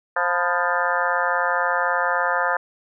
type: harmonic tone with a mistuned harmonic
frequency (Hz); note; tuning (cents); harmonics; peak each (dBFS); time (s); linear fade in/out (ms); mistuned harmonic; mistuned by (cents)
176.3; F3; +17; 3 / 4 / 5 / 6 / 7 / 8 / 9 / 10; -27 / -27 / -27 / -27 / -27 / -27 / -27 / -27; 0.16-2.57; 5; 6; -83
effects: none